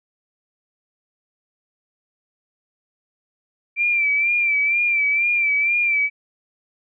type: tone with vibrato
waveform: sine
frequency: 2349 Hz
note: D7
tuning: in tune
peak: -16 dBFS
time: 3.76-6.1 s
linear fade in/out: 50 ms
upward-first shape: sine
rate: 2.1 Hz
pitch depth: 54 cents each way
effects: none